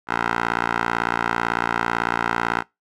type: tone with band-pass filter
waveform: 10% pulse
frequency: 58 Hz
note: A#1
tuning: 8 cents flat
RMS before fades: -23 dBFS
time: 0.07-2.64 s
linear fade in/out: 50 ms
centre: 1300 Hz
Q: 2
effects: noise-tail reverb RT60 0.2 s tail -23 dB re dry